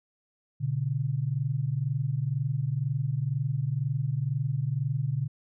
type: tone pair together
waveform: sine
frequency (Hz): 121.16 / 143.2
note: B2 / D3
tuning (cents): -33 / -43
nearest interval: minor third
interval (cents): 290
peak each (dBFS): -29 / -28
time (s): 0.6-5.28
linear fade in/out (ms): 20
effects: none